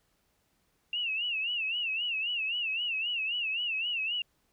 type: tone with vibrato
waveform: sine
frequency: 2743 Hz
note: F7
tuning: 32 cents flat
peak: -29 dBFS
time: 0.93-4.22 s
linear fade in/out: 2 ms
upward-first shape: sine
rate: 3.8 Hz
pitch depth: 130 cents each way
effects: pink hiss -73 dBFS RMS until 4.52 s